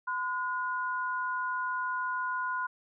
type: tone pair together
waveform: sine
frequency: 1016.8 / 1443 Hz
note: C6 / F#6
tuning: -50 / -44 cents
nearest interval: tritone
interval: 606 cents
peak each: -32 / -33 dBFS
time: 0.07-2.67 s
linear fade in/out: 10 ms
effects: none